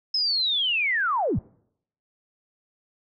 sine linear sweep, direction down, 5210 to 56.5 Hz, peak -21 dBFS, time 0.14-1.39 s, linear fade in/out 5 ms, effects noise-tail reverb RT60 0.7 s tail -25 dB re dry

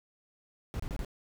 brown noise bursts, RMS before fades -35 dBFS, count 4, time 0.74-1.048 s, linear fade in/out 0 ms, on 56 ms, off 28 ms, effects none

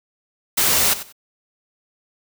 white noise with echo, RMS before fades -17 dBFS, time 0.57-0.94 s, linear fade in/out 10 ms, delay 93 ms, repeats 2, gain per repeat -14 dB, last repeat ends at 1.126 s, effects none

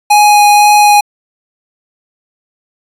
square tone with vibrato, 830.6 Hz, G#5, in tune, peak -4 dBFS, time 0.1-1.01 s, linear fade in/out 10 ms, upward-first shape sine, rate 2 Hz, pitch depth 8 cents each way, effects resampled to 32000 Hz

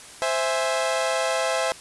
sawtooth chord, C augmented, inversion none, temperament equal, 523.3 / 659.3 / 830.6 Hz, C5 / E5 / G#5, 0 / 0 / 0 cents, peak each -22 / -21 / -26 dBFS, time 0.22-1.72 s, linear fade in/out 0 ms, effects white hiss -43 dBFS RMS until 1.8 s + resampled to 24000 Hz

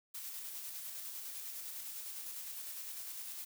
blue noise with tremolo, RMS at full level -44 dBFS, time 0.14-3.45 s, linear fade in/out 10 ms, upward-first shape square, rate 9.9 Hz, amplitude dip 25%, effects none

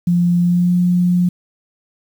sine tone with pitch glide, 174.61 to 177.87 Hz, F3 to F3, 0 to +32 cents, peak -11 dBFS, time 0.07-1.29 s, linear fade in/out 5 ms, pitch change +32 cents, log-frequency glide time 0.39-0.74 s, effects 7-bit

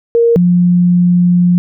sine tone pair in turn, 466.4 / 176.83 Hz, A#4 / F3, +1 / +22 cents, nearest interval octave + perfect fourth, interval 1679 cents, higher first, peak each -6 dBFS, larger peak neither, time 0.15-0.36 / 0.36-1.58 s, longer second, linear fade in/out 0 ms, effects none

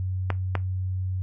clicks, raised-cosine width 0.5 ms, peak -10 dBFS, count 2, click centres 0.303 / 0.553 s, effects noise-tail reverb RT60 0.2 s tail -18 dB re dry + added 93 Hz sine -25 dBFS peak until 1.22 s

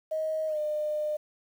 sine tone with pitch glide, 629 to 604.4 Hz, D#5 to D5, +19 to +50 cents, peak -27 dBFS, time 0.11-1.17 s, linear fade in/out 10 ms, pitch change -69 cents, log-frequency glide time 0.47-0.58 s, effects 9-bit

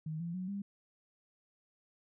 sine tone with pitch steps, 156.8 / 170.01 / 184.33 / 199.85 Hz, D#3 / F3 / F#3 / G3, +14 / -46 / -6 / +34 cents, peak -36 dBFS, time 0.06-0.62 s, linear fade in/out 5 ms, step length 140 ms, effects none

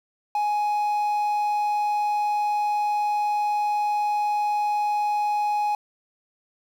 triangle tone, 834 Hz, G#5, 7 cents sharp, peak -19 dBFS, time 0.35-5.75 s, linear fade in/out 2 ms, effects 8-bit

